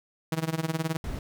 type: tone with tremolo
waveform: sawtooth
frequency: 160.9 Hz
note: E3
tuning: 42 cents flat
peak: -20 dBFS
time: 0.32-0.97 s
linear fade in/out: 2 ms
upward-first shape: sine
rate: 19 Hz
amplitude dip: 90%
type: noise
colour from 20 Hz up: brown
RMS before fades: -33 dBFS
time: 1.04-1.19 s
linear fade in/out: 2 ms
effects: none